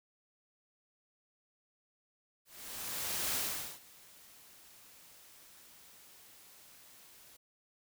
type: noise with ADSR envelope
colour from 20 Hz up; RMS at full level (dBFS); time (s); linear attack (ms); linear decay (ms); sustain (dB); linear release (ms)
white; -34; 2.45-7.37; 900; 440; -24; 9
effects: none